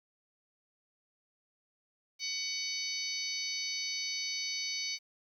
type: harmonic tone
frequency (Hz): 750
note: F#5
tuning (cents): +23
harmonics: 3 / 4 / 5 / 6 / 7 / 8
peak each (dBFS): -39 / -46 / -44 / -38 / -46 / -40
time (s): 2.19-4.99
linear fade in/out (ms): 50
effects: 11-bit